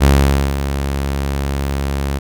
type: tone with ADSR envelope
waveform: sawtooth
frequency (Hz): 69.3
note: C#2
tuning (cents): 0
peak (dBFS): -3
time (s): 0-2.19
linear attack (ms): 30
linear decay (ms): 510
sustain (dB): -10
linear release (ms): 10
effects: none